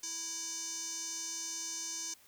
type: tone with band-pass filter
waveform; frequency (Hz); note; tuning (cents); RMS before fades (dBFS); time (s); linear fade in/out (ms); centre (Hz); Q
square; 329.6; E4; 0; -40; 0.03-2.14; 5; 6200; 6.5
effects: white hiss -62 dBFS RMS until 2.27 s